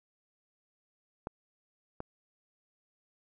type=clicks; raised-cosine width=1 ms; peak=-22 / -24 dBFS; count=2; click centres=1.271 / 2.004 s; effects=none